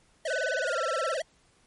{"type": "tone with vibrato", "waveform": "square", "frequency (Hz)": 577, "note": "D5", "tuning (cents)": -31, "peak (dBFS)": -29, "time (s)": [0.25, 1.22], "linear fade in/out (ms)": 5, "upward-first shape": "sine", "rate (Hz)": 19, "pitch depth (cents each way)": 230}
{"type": "tone with pitch glide", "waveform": "sine", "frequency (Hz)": [1500, 1344.1], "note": ["F#6", "E6"], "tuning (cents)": [23, 33], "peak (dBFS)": -30, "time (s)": [0.3, 1.14], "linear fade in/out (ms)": 2, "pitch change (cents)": -190, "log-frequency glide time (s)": [0.61, 0.8]}
{"effects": ["pink hiss -64 dBFS RMS until 1.66 s", "MP3 48 kbps"]}